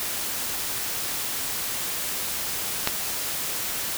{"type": "click", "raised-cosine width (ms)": 0.2, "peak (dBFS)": -3, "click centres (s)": 2.874, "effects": ["white hiss -29 dBFS RMS until 3.97 s"]}